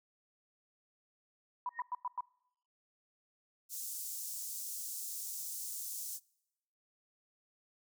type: tone bursts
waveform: sine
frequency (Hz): 987.8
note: B5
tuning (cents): 0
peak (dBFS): -34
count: 5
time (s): 1.66-2.207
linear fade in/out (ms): 2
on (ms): 31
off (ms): 98
type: tone with exponential growth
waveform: sine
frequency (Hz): 1857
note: A#6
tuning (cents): -7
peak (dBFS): -38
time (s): 1.7-1.8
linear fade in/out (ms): 2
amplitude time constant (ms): 21
type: high-pass noise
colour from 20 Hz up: pink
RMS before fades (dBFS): -42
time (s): 3.69-6.2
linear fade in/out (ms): 50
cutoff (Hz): 6300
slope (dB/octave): 24
effects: noise-tail reverb RT60 0.9 s tail -26 dB re dry